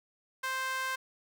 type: tone with high-pass filter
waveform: sawtooth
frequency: 523.3 Hz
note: C5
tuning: in tune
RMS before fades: -34 dBFS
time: 0.43-0.96 s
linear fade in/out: 10 ms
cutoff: 1300 Hz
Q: 3.4
effects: none